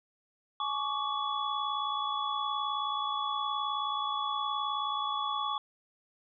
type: tone cluster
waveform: sine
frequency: 847 / 1115 / 1174 / 3400 Hz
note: G#5 / C#6 / D6 / G#7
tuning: +34 / +10 / -1 / +40 cents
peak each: -37 / -33 / -37 / -37 dBFS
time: 0.6-5.58 s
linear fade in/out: 2 ms
effects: none